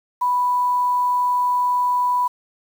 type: tone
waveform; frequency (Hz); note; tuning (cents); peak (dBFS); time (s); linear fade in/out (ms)
sine; 987.8; B5; 0; -16; 0.21-2.28; 10
effects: 7-bit